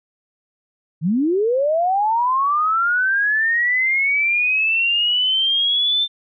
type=linear sweep; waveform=sine; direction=up; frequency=143.4 to 3582 Hz; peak=-15 dBFS; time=1.01-6.08 s; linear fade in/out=50 ms; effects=none